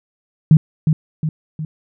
sine tone with echo, 155.56 Hz, D#3, in tune, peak -4 dBFS, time 0.51-0.57 s, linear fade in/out 2 ms, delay 360 ms, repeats 3, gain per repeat -6 dB, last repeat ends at 1.65 s, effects none

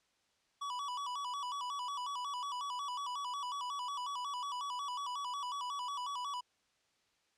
square tone with vibrato, 1059 Hz, C6, 21 cents sharp, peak -38 dBFS, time 0.61-6.41 s, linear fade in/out 10 ms, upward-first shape square, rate 5.5 Hz, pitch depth 120 cents each way, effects white hiss -75 dBFS RMS until 7.37 s + low-pass 6000 Hz 12 dB/octave

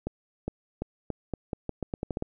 accelerating click train, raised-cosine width 2 ms, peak -17 dBFS, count 13, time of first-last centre 0.07-2.224 s, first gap 410 ms, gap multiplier 0.83, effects none

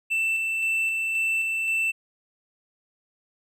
triangle tone with tremolo, 2665 Hz, E7, 18 cents sharp, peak -20 dBFS, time 0.1-1.92 s, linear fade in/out 20 ms, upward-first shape square, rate 1.9 Hz, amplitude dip 25%, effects none

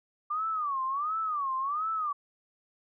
sine tone with vibrato, 1174.7 Hz, D6, in tune, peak -28 dBFS, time 0.3-2.13 s, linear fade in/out 10 ms, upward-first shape sine, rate 1.4 Hz, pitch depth 200 cents each way, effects none

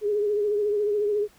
sine tone with vibrato, 415.3 Hz, G#4, in tune, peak -21 dBFS, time 0.01-1.28 s, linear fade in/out 50 ms, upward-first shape triangle, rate 14 Hz, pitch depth 55 cents each way, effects pink hiss -57 dBFS RMS until 1.38 s

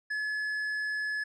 sine tone with tanh clipping, 1709 Hz, G#6, 49 cents sharp, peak -31 dBFS, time 0.1-1.24 s, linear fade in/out 10 ms, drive 6 dB, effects none

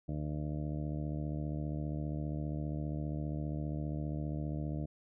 harmonic tone, 75 Hz, D2, 37 cents sharp, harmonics 1 / 2 / 3 / 4 / 5 / 6 / 7 / 8 / 9, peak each -40 / -37 / -45 / -42 / -55 / -55 / -53 / -50 / -53 dBFS, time 0.08-4.86 s, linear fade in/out 10 ms, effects none

